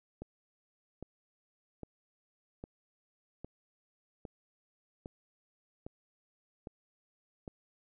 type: click train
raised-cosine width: 2 ms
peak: -29 dBFS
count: 10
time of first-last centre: 0.22-7.478 s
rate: 1.24 Hz
effects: none